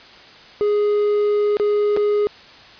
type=tone with dropouts; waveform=triangle; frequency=415.3 Hz; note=G#4; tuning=in tune; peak=-13 dBFS; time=0.61-2.27 s; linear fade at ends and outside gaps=0 ms; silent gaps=1.569-1.598 / 1.965-1.972 s; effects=white hiss -43 dBFS RMS until 2.79 s + resampled to 11025 Hz